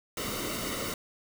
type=noise with comb filter; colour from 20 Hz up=pink; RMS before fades=-34 dBFS; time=0.17-0.94 s; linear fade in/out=2 ms; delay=1.2 ms; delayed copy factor=-0.7; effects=none